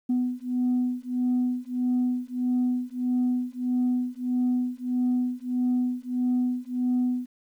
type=beating tone pair; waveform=sine; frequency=248.3 / 249.9 Hz; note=B3 / B3; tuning=+9 / +21 cents; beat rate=1.6 Hz; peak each=-25 dBFS; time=0.09-7.26 s; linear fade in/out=10 ms; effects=tanh soft clip ceiling -18 dBFS + 10-bit